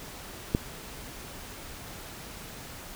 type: click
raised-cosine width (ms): 3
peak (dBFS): -10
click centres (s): 0.549
effects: pink hiss -43 dBFS RMS until 2.95 s